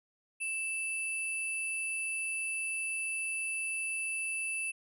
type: tone pair together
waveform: sine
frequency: 2645 / 9986 Hz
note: E7 / D#9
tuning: +5 / +5 cents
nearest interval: octave + major seventh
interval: 2300 cents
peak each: -32 / -38 dBFS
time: 0.4-4.72 s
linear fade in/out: 20 ms
effects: tanh soft clip ceiling -28 dBFS